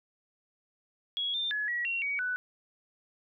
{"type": "tone with pitch steps", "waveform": "sine", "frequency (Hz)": [3332, 3593, 1697, 1921, 2741, 2257, 1490], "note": ["G#7", "A7", "G#6", "B6", "F7", "C#7", "F#6"], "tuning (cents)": [5, 36, 37, -48, -33, 31, 12], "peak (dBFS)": -29, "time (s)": [1.17, 2.36], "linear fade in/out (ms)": 0, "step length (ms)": 170, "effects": []}